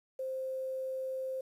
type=tone with quantisation; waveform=sine; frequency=524 Hz; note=C5; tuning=2 cents sharp; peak=-34 dBFS; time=0.19-1.41 s; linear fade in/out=5 ms; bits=10; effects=resampled to 32000 Hz